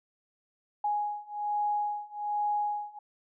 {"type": "beating tone pair", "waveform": "sine", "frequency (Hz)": [830.6, 831.8], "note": ["G#5", "G#5"], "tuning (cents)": [0, 2], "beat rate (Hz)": 1.2, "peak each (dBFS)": [-32, -31], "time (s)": [0.84, 2.99], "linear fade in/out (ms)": 5, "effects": []}